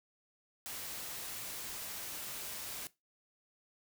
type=noise; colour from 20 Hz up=white; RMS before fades=-43 dBFS; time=0.66-2.87 s; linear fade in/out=0 ms; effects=noise-tail reverb RT60 0.2 s tail -18 dB re dry